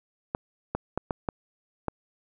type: clicks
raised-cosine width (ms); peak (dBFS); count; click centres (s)
1; -13; 6; 0.349 / 0.75 / 0.976 / 1.108 / 1.288 / 1.883
effects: none